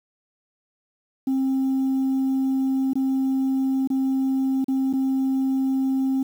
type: tone with dropouts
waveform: sine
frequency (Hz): 265.7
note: C4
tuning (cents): +27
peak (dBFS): -17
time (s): 1.27-6.23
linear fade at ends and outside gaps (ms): 5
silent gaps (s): 2.934-2.954 / 3.875-3.901 / 4.644-4.682 / 4.929-4.935
effects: tanh soft clip ceiling -18 dBFS + 8-bit